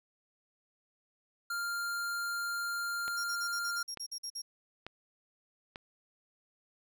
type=tone; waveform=square; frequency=1396.9 Hz; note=F6; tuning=in tune; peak=-34 dBFS; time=1.5-3.83 s; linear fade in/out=5 ms
type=click train; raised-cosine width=0.3 ms; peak=-26 dBFS; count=4; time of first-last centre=3.08-5.759 s; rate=1.12 Hz
type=tone bursts; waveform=35% pulse; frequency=5588 Hz; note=F8; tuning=in tune; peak=-35 dBFS; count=11; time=3.17-4.42 s; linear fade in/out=10 ms; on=70 ms; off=48 ms
effects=none